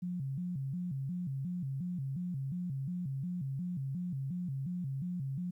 sine tone with vibrato, 155.56 Hz, D#3, in tune, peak -34 dBFS, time 0.02-5.51 s, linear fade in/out 10 ms, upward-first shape square, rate 2.8 Hz, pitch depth 240 cents each way, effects 12-bit

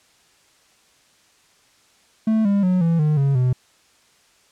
triangle tone with pitch steps, 220 / 200.6 / 182.87 / 166.73 / 152.01 / 138.59 / 126.36 Hz, A3 / G3 / F#3 / E3 / D#3 / C#3 / B2, 0 / +40 / -20 / +20 / -40 / 0 / +40 cents, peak -13 dBFS, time 2.27-3.53 s, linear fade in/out 5 ms, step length 180 ms, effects white hiss -57 dBFS RMS until 4.51 s + low-pass 8000 Hz 12 dB/octave

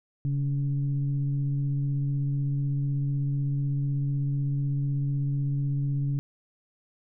sine tone with frequency modulation, 139 Hz, C#3, 5 cents sharp, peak -24 dBFS, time 0.25-6.19 s, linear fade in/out 0 ms, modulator 147 Hz, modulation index 0.4, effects none

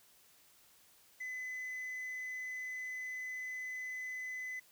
sine tone with tanh clipping, 2016 Hz, B6, 35 cents sharp, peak -40 dBFS, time 1.2-4.6 s, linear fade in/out 10 ms, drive 2 dB, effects white hiss -65 dBFS RMS until 4.71 s

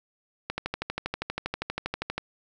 click train, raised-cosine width 0.3 ms, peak -13 dBFS, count 22, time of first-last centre 0.5-2.18 s, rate 12.5 Hz, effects none

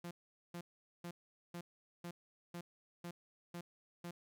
sawtooth tone bursts, 173.2 Hz, F3, 14 cents flat, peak -40 dBFS, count 9, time 0.04-4.11 s, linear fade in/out 5 ms, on 70 ms, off 430 ms, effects none

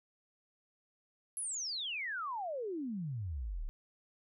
sine exponential sweep, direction down, 11175 to 31.51 Hz, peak -36 dBFS, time 1.37-3.69 s, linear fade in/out 0 ms, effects none

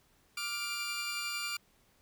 20% pulse tone cluster, 1176 / 1405 / 2363 Hz, D6 / F6 / D7, +2 / +10 / +10 cents, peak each -39 / -35 / -32 dBFS, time 0.37-1.57 s, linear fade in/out 5 ms, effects pink hiss -68 dBFS RMS until 2.01 s

